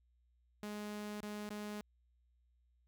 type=tone with dropouts; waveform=sawtooth; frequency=208.8 Hz; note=G#3; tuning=10 cents sharp; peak=-38 dBFS; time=0.63-1.81 s; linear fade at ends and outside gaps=0 ms; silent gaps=1.205-1.231 / 1.49-1.505 s; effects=added 60 Hz sine -70 dBFS peak until 2.87 s